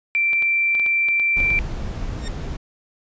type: tone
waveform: sine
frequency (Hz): 2349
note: D7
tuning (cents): 0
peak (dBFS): -16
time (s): 0.15-1.59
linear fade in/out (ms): 0
type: clicks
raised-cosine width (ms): 0.3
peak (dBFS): -18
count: 9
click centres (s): 0.332 / 0.424 / 0.751 / 0.797 / 0.863 / 1.086 / 1.198 / 1.403 / 1.504
type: noise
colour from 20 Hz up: brown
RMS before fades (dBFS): -27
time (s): 1.36-2.57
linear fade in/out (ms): 10
type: tone with exponential growth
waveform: 5% pulse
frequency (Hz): 1836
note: A#6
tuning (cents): -27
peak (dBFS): -17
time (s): 2.15-2.28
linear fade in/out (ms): 2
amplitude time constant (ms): 28
effects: resampled to 16000 Hz